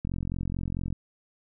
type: click train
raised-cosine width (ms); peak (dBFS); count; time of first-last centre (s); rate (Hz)
5; -19; 40; 0.05-0.926; 44.5
effects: none

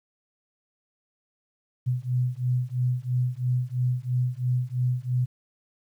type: beating tone pair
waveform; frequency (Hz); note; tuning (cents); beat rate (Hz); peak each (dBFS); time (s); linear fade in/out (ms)
sine; 123.7 / 126.7; B2 / B2; +3 / +45; 3; -26; 1.86-5.26; 20
effects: 10-bit

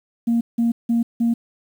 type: tone bursts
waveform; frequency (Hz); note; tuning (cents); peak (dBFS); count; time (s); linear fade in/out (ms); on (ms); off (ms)
sine; 233.1; A#3; 0; -14; 4; 0.27-1.34; 10; 140; 170
effects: tanh soft clip ceiling -12 dBFS + 8-bit

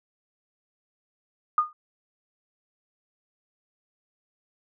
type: tone with exponential decay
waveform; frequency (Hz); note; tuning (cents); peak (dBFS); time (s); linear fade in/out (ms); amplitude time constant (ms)
sine; 1224; D#6; -29; -14; 1.58-1.73; 2; 32
effects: none

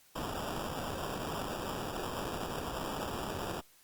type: noise with sample-and-hold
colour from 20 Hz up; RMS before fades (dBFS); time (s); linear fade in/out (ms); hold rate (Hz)
blue; -38; 0.15-3.61; 10; 2100
effects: white hiss -63 dBFS RMS until 3.83 s + Opus 48 kbps

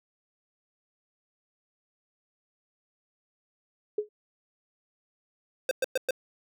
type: tone with exponential decay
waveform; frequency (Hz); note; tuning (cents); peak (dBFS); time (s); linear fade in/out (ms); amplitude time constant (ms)
sine; 420.6; G#4; +22; -21; 3.98-4.09; 5; 22
type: tone bursts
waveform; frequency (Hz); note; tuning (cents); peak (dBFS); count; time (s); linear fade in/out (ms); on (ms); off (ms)
square; 520; C5; -11; -24; 4; 5.69-6.108; 2; 22; 110
effects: none

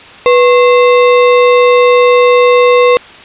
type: tone with sample-and-hold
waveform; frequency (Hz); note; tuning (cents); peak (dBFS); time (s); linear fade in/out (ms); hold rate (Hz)
sine; 492; B4; -7; -3; 0.26-2.97; 0; 1575
effects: white hiss -33 dBFS RMS until 3.24 s + resampled to 8000 Hz

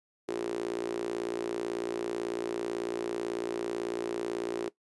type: tone with high-pass filter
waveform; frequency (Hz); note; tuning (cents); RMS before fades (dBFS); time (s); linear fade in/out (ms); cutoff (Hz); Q
sawtooth; 58.1; A#1; -5; -34; 0.28-4.69; 10; 370; 7
effects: noise-tail reverb RT60 0.1 s tail -18 dB re dry + resampled to 24000 Hz

